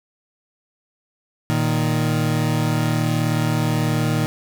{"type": "tone pair together", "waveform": "30% pulse", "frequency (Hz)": [116.54, 155.56], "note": ["A#2", "D#3"], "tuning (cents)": [0, 0], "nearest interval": "perfect fourth", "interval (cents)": 500, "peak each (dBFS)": -18, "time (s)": [1.5, 4.26], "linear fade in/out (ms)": 0, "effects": ["9-bit"]}